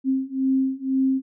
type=beating tone pair; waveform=sine; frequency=264.1 / 266.1 Hz; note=C4 / C4; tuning=+16 / +29 cents; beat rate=2 Hz; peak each=-23 / -22 dBFS; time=0.04-1.22 s; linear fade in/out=50 ms; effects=none